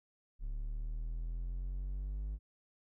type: exponential sweep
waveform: triangle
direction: up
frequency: 35.01 to 51.91 Hz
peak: -34 dBFS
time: 0.39-2.39 s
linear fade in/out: 50 ms
effects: none